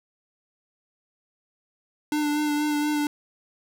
square tone with vibrato, 297.4 Hz, D4, 22 cents sharp, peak -23 dBFS, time 2.12-3.07 s, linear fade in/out 2 ms, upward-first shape sine, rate 4.2 Hz, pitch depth 21 cents each way, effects none

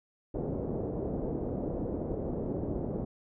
white low-pass noise, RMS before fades -34 dBFS, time 0.34-3.05 s, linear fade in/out 10 ms, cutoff 500 Hz, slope 24 dB/octave, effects none

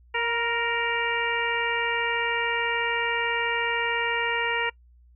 harmonic tone with a mistuned harmonic, 466.2 Hz, A#4, in tune, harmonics 1 / 2 / 3 / 4 / 5 / 6, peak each -31 / -29 / -33 / -29 / -31 / -32 dBFS, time 0.14-4.7 s, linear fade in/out 10 ms, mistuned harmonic 2, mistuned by +26 cents, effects noise-tail reverb RT60 0.1 s tail -24 dB re dry + added 60 Hz sine -52 dBFS peak until 5.15 s

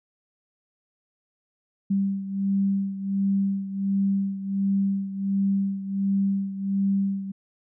sine beating tone pair, 196 / 197.4 Hz, G3 / G3, 0 / +12 cents, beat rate 1.4 Hz, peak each -23 / -28 dBFS, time 1.9-7.32 s, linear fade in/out 10 ms, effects none

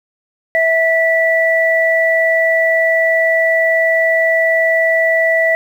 sine tone pair together, 654.7 / 1962 Hz, E5 / B6, -12 / -12 cents, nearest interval octave + perfect fifth, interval 1900 cents, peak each -13 dBFS, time 0.55-5.55 s, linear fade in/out 0 ms, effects 7-bit

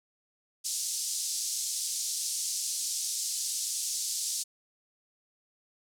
pink band-pass noise, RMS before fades -33 dBFS, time 0.64-4.44 s, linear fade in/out 20 ms, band 5000 to 10000 Hz, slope 24 dB/octave, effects none

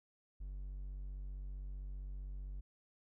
triangle tone, 47.7 Hz, G1, 47 cents flat, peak -40 dBFS, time 0.4-2.61 s, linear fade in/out 10 ms, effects none

